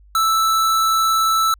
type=tone; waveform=square; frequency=1318.5 Hz; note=E6; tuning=in tune; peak=-15 dBFS; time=0.15-1.54 s; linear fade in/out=2 ms; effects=added 50 Hz sine -45 dBFS peak until 1.59 s